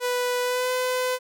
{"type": "tone with pitch glide", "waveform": "sawtooth", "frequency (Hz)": [493.9, 506], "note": ["B4", "B4"], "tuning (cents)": [0, 42], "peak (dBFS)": -19, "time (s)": [0, 1.19], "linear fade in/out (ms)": 50, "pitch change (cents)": 42, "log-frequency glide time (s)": [0.42, 0.71], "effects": []}